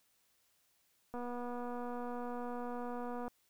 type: click train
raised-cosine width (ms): 1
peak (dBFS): -30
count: 521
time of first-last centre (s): 1.14-3.28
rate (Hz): 243
effects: white hiss -74 dBFS RMS until 3.49 s